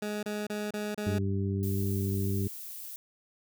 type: tone bursts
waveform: 20% pulse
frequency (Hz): 209.3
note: G#3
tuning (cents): +14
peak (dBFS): -27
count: 5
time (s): 0.02-1.186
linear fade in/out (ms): 5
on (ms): 210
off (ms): 29
type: harmonic tone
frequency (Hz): 98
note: G2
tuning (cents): 0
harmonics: 1 / 2 / 3 / 4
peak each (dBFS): -29 / -33 / -39 / -37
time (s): 1.06-2.48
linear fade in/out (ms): 10
type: noise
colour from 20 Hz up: violet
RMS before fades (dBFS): -42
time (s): 1.63-2.96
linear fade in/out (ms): 0
effects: none